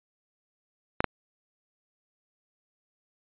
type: clicks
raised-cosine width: 0.5 ms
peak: -8 dBFS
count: 2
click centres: 1.005 / 1.043 s
effects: resampled to 8000 Hz